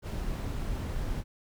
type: noise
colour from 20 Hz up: brown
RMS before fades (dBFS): -33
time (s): 0.02-1.24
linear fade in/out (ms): 50
effects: none